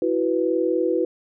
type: chord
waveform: sine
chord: E suspended second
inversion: none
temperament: equal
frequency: 329.6 / 370 / 493.9 Hz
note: E4 / F#4 / B4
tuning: 0 / 0 / 0 cents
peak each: -23 dBFS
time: 0.02-1.05 s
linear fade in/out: 2 ms
effects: none